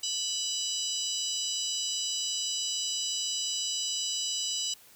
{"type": "harmonic tone with a mistuned harmonic", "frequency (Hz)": 987.8, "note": "B5", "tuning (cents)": 0, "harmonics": [3, 4, 5, 6, 7, 8], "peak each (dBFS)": [-34, -38, -37, -38, -38, -37], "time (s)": [0.03, 4.74], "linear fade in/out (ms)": 5, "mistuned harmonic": 7, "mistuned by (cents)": 87, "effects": ["white hiss -56 dBFS RMS until 4.95 s"]}